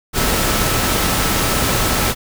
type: tone in noise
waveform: sine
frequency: 1311 Hz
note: E6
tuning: 10 cents flat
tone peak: -28 dBFS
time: 0.13-2.15 s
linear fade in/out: 50 ms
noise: pink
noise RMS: -17 dBFS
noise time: 0.13-2.15 s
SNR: -14 dB
effects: none